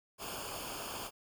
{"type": "noise with comb filter", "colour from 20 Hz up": "pink", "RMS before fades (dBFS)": -42, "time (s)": [0.18, 1.11], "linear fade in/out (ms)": 50, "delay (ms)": 0.51, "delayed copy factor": -0.75, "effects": []}